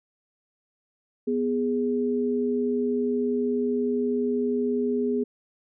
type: tone pair together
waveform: sine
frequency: 246.9 / 414.5 Hz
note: B3 / G#4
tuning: 0 / -3 cents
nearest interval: major sixth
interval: 897 cents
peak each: -25 dBFS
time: 1.27-5.24 s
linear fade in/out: 10 ms
effects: none